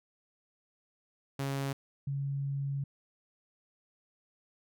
sawtooth / sine tone pair in turn, 137.6 / 139.12 Hz, C#3 / C#3, -12 / +7 cents, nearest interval unison, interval 19 cents, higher second, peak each -28 / -31 dBFS, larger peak first, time 1.39-1.73 / 2.07-2.84 s, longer second, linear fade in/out 5 ms, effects none

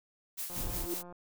blue noise with tremolo, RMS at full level -37 dBFS, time 0.37-1.03 s, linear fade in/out 20 ms, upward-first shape sine, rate 5.6 Hz, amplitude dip 55%
click train, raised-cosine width 1 ms, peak -36 dBFS, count 111, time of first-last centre 0.5-1.125 s, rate 176 Hz
brown noise, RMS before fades -38 dBFS, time 0.56-0.86 s, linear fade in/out 2 ms
sine tone with exponential growth, 343.6 Hz, F4, 28 cents flat, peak -31 dBFS, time 0.6-0.94 s, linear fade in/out 1 ms, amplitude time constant 73 ms
effects none

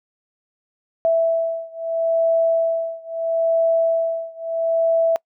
sine beating tone pair, 659.3 / 660.06 Hz, E5 / E5, 0 / +2 cents, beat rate 0.76 Hz, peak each -19 / -20 dBFS, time 1.05-5.16 s, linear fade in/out 0 ms, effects noise-tail reverb RT60 0.1 s tail -26 dB re dry

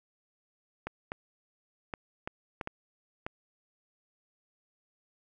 clicks, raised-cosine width 0.5 ms, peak -20 dBFS, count 7, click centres 0.87 / 1.119 / 1.938 / 2.275 / 2.612 / 2.674 / 3.265 s, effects none

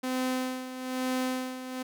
sawtooth tone with tremolo, 256.6 Hz, C4, 34 cents flat, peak -23 dBFS, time 0.03-1.83 s, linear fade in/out 10 ms, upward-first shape sine, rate 1.1 Hz, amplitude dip 70%, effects none

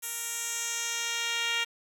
10% pulse tone with band-pass filter sweep, 466.2 Hz, A#4, in tune, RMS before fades -32 dBFS, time 0.02-1.65 s, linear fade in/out 20 ms, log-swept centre 11000 to 3200 Hz, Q 1.5, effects 8-bit

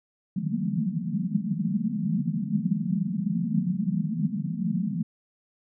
white band-pass noise, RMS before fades -27 dBFS, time 0.36-5.03 s, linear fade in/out 10 ms, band 150 to 230 Hz, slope 96 dB/octave, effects none

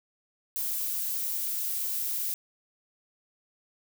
violet noise, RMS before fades -31 dBFS, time 0.56-2.34 s, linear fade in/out 0 ms, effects none

